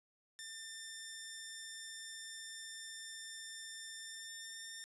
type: tone with pitch glide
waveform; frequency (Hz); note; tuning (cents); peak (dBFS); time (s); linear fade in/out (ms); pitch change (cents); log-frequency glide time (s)
10% pulse; 1792 to 1807.6; A6 to A6; +31 to +46; -37; 0.39-4.84; 0; +15; 4-4.67
effects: resampled to 24000 Hz + 13-bit